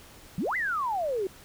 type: exponential two-way sweep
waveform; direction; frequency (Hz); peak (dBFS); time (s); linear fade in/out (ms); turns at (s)
sine; up then down; 151.8 to 2093 to 364.1; -26; 0.38-1.27; 2; 0.56
effects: pink hiss -51 dBFS RMS until 1.44 s